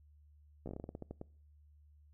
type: slowing click train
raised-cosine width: 2 ms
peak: -30 dBFS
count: 13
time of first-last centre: 0.66-1.214 s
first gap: 14 ms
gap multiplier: 1.2
effects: noise-tail reverb RT60 0.5 s tail -24 dB re dry + added 74 Hz sine -60 dBFS peak until 2.13 s